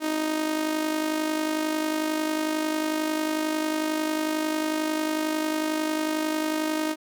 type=tone with amplitude modulation; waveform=sawtooth; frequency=311.1 Hz; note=D#4; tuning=in tune; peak=-18 dBFS; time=0-6.96 s; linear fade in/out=50 ms; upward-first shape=sine; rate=51.1 Hz; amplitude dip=55%; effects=none